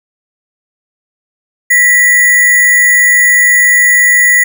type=tone with sample-and-hold; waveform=sine; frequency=1957 Hz; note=B6; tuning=16 cents flat; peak=-4 dBFS; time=1.7-4.44 s; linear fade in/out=10 ms; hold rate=8820 Hz; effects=none